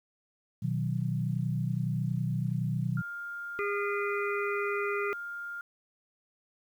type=chord; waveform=sine; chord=B major; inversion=none; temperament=equal; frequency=123.47 / 155.56 / 185 Hz; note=B2 / D#3 / F#3; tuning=0 / 0 / 0 cents; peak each=-31 / -32 / -34 dBFS; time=0.62-3.02 s; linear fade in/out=10 ms
type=tone; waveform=sine; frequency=1404 Hz; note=F6; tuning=9 cents sharp; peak=-36 dBFS; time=2.97-5.61 s; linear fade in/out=2 ms
type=harmonic tone; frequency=406.9 Hz; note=G#4; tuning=35 cents flat; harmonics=1 / 3 / 5 / 6; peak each=-31 / -36 / -38 / -39 dBFS; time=3.59-5.13 s; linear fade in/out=0 ms
effects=10-bit